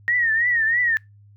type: tone with vibrato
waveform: sine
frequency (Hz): 1864.7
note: A#6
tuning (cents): 0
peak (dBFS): -17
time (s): 0.08-0.97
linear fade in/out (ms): 0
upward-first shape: triangle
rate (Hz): 3.1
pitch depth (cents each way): 120
effects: noise-tail reverb RT60 0.2 s tail -24 dB re dry + added 102 Hz sine -47 dBFS peak until 1.36 s